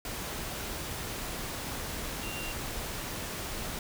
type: tone in noise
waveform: sine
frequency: 2769 Hz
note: F7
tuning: 15 cents flat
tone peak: -40 dBFS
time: 2.23-2.52 s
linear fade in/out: 2 ms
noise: pink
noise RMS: -37 dBFS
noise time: 0.05-3.79 s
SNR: -6 dB
effects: none